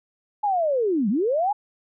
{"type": "linear two-way sweep", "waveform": "sine", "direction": "down then up", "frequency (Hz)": [855, 185.1, 855], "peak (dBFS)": -19, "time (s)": [0.43, 1.53], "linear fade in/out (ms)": 10, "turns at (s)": 1.09, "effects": []}